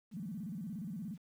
sine tone with vibrato, 192.3 Hz, G3, 33 cents flat, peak -39 dBFS, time 0.11-1.18 s, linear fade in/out 50 ms, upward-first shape square, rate 17 Hz, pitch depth 230 cents each way, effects 11-bit

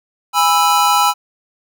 square chord, E major, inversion first, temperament just, 824.1 / 988.9 / 1318.5 Hz, G#5 / B5 / E6, -14 / +2 / 0 cents, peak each -16 dBFS, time 0.33-1.14 s, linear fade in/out 50 ms, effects none

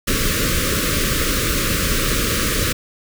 pink band-stop noise, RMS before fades -19 dBFS, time 0.07-2.73 s, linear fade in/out 10 ms, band 590 to 1100 Hz, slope 96 dB/octave, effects none

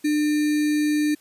sine tone with sample-and-hold, 300 Hz, D4, 37 cents sharp, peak -18 dBFS, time 0.04-1.15 s, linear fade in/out 10 ms, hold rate 2100 Hz, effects white hiss -56 dBFS RMS until 1.2 s + resampled to 32000 Hz

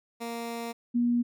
15% pulse / sine tone pair in turn, 233.1 / 239.9 Hz, A#3 / A#3, 0 / +50 cents, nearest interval unison, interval 50 cents, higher second, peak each -27 / -22 dBFS, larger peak second, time 0.2-0.73 / 0.94-1.23 s, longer first, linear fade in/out 20 ms, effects none

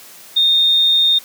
sine tone, 3666 Hz, A#7, 30 cents flat, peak -10 dBFS, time 0.36-1.19 s, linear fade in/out 10 ms, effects white hiss -40 dBFS RMS until 1.24 s + high-pass 150 Hz 12 dB/octave

